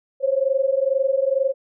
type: tone pair together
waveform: sine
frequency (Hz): 527 / 549.2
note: C5 / C#5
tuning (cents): +12 / -16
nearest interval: minor second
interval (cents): 72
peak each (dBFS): -20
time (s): 0.2-1.54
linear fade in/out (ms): 50
effects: none